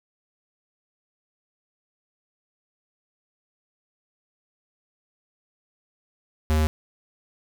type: tone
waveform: square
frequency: 77.6 Hz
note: D#2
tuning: 4 cents flat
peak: -19 dBFS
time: 6.5-6.67 s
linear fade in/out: 0 ms
effects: none